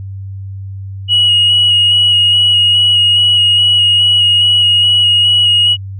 sine tone with vibrato, 2900 Hz, F#7, 35 cents flat, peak -5 dBFS, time 1.08-5.77 s, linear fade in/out 50 ms, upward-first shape square, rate 2.4 Hz, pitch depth 12 cents each way, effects tanh soft clip ceiling -3 dBFS + added 97 Hz sine -22 dBFS peak until 5.99 s

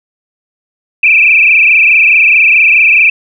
sine tone with frequency modulation, 2489 Hz, D#7, in tune, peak -3 dBFS, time 1.03-3.1 s, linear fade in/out 5 ms, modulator 24.7 Hz, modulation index 6.5, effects none

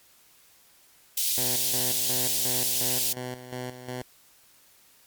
white high-pass noise, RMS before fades -26 dBFS, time 1.17-3.13 s, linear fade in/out 5 ms, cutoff 3000 Hz, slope 24 dB/octave
10% pulse tone with tremolo, 125.7 Hz, B2, 31 cents sharp, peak -24 dBFS, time 1.38-4.02 s, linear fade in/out 0 ms, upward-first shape square, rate 2.8 Hz, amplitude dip 65%
effects white hiss -58 dBFS RMS until 5.06 s + MP3 96 kbps

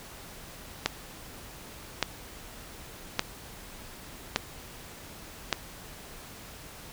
click train, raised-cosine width 0.2 ms, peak -6 dBFS, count 5, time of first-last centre 0.86-5.527 s, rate 0.857 Hz, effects pink hiss -46 dBFS RMS until 6.92 s

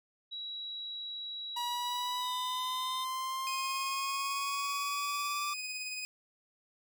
sine tone with pitch glide, 3887 to 3648 Hz, B7 to A#7, -28 to -38 cents, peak -38 dBFS, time 0.31-3.05 s, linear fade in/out 20 ms, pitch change -110 cents, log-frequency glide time 2.17-2.34 s
45% pulse exponential sweep, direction up, 960 to 1174.7 Hz, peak -34 dBFS, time 1.56-5.54 s, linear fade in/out 10 ms
20% pulse tone with tremolo, 2500 Hz, D#7, 8 cents sharp, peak -31 dBFS, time 3.47-6.05 s, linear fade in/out 0 ms, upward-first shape sine, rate 18 Hz, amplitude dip 30%
effects none

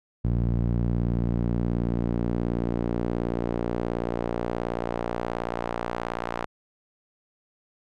sawtooth tone with band-pass filter sweep, 58.6 Hz, A#1, 10 cents sharp, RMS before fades -27 dBFS, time 0.24-6.46 s, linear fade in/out 10 ms, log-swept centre 130 to 1000 Hz, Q 0.98, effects none

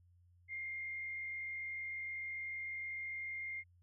sine tone with frequency modulation, 2116 Hz, C7, 19 cents sharp, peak -40 dBFS, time 0.48-3.64 s, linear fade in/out 50 ms, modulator 53.3 Hz, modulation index 0.48, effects added 88 Hz sine -64 dBFS peak until 3.82 s

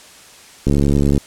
click train, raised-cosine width 3 ms, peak -3 dBFS, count 37, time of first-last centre 0.67-1.178 s, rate 70.9 Hz, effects white hiss -42 dBFS RMS until 1.26 s + low-pass 9000 Hz 12 dB/octave

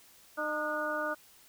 harmonic tone with a mistuned harmonic, 304.1 Hz, D#4, 40 cents flat, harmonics 1 / 2 / 3 / 4 / 5, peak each -41 / -35 / -42 / -37 / -35 dBFS, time 0.37-1.15 s, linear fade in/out 20 ms, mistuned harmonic 5, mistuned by -71 cents, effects white hiss -59 dBFS RMS until 1.48 s

